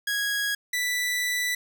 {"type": "tone pair in turn", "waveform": "sawtooth", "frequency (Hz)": [1654, 1975.1], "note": ["G#6", "B6"], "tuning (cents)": [-8, 0], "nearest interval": "minor third", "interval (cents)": 308, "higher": "second", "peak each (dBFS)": -21, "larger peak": "neither", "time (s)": [[0.07, 0.55], [0.73, 1.55]], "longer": "second", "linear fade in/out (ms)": 5, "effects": []}